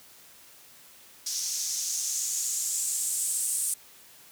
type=noise with band-pass filter sweep; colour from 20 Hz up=blue; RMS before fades=-30 dBFS; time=1.26-3.74 s; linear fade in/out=5 ms; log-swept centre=5600 to 8900 Hz; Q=3.6; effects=white hiss -53 dBFS RMS until 4.31 s + high-pass 60 Hz 12 dB/octave